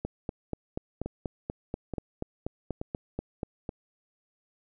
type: two click trains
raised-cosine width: 2 ms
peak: -20 / -18 dBFS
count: 4 / 15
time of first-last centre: 1.06-3.692 / 0.05-3.432 s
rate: 1.14 / 4.14 Hz
effects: none